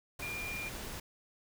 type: tone in noise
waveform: sine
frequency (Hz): 2400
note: D7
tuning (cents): +37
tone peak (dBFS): -38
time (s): 0.22-0.69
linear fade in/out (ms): 5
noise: pink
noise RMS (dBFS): -43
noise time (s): 0.19-1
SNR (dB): +2
effects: none